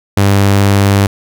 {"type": "tone", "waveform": "sawtooth", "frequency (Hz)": 99.6, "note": "G2", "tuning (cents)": 28, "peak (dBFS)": -3, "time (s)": [0.17, 1.07], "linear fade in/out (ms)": 5, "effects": []}